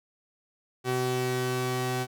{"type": "tone pair together", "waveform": "sawtooth", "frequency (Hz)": [126.8, 380], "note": ["B2", "F#4"], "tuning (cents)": [46, 46], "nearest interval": "octave + perfect fifth", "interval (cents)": 1900, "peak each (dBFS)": [-26, -25], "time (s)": [0.84, 2.07], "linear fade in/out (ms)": 50, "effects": []}